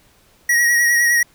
square tone with vibrato, 1900 Hz, A#6, 33 cents sharp, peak -13 dBFS, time 0.49-1.23 s, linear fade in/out 5 ms, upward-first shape triangle, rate 9.8 Hz, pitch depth 36 cents each way, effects pink hiss -54 dBFS RMS until 1.34 s

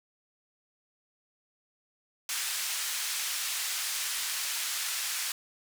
white band-pass noise, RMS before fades -33 dBFS, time 2.29-5.32 s, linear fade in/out 2 ms, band 1400 to 9800 Hz, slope 12 dB/octave, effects none

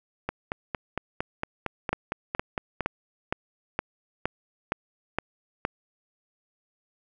two click trains, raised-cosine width 0.5 ms, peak -13 / -10 dBFS, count 12 / 9, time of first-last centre 0.29-2.807 / 1.93-5.651 s, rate 4.37 / 2.15 Hz, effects none

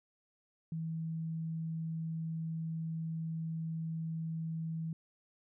sine tone, 162.1 Hz, E3, 29 cents flat, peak -35 dBFS, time 0.72-4.93 s, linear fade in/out 2 ms, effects none

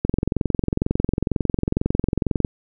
click train, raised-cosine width 3 ms, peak -6 dBFS, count 54, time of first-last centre 0.05-2.448 s, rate 22.1 Hz, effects none

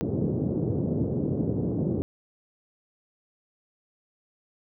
pink band-pass noise, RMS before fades -27 dBFS, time 0.01-2.02 s, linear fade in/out 0 ms, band 100 to 430 Hz, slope 24 dB/octave, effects none

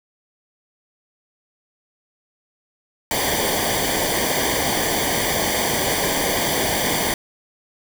pink noise with comb filter, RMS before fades -21 dBFS, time 3.11-7.14 s, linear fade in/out 2 ms, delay 0.75 ms, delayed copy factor -0.8, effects none

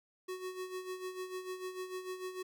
square tone with tremolo, 370 Hz, F#4, in tune, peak -38 dBFS, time 0.28-2.43 s, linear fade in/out 10 ms, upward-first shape sine, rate 6.7 Hz, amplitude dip 65%, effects none

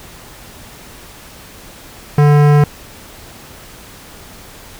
sine tone with hard clipping, 146.83 Hz, D3, in tune, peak -8 dBFS, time 2.18-2.64 s, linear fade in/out 2 ms, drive 18 dB, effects pink hiss -37 dBFS RMS until 4.79 s

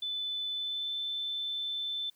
sine tone with pitch glide, 3504 to 3530 Hz, A7 to A7, -8 to +5 cents, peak -32 dBFS, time 0.02-2.1 s, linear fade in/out 5 ms, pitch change +13 cents, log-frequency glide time 0.53-0.93 s, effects white hiss -69 dBFS RMS until 2.15 s

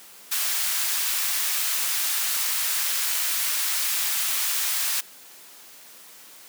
white high-pass noise, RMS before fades -25 dBFS, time 0.31-5.01 s, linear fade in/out 10 ms, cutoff 1200 Hz, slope 12 dB/octave, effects white hiss -47 dBFS RMS until 6.48 s + high-pass 200 Hz 12 dB/octave

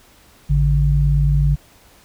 sine tone pair together, 54.01 / 144.2 Hz, A1 / D3, -31 / -31 cents, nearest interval octave + perfect fourth, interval 1700 cents, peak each -15 dBFS, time 0.49-1.56 s, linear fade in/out 20 ms, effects pink hiss -50 dBFS RMS until 2.04 s

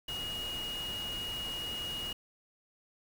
sine tone in noise, 2879 Hz, F#7, 48 cents flat, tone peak -36 dBFS, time 0.08-2.13 s, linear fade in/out 5 ms, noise pink, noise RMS -44 dBFS, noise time 0.08-2.13 s, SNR +5 dB, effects none

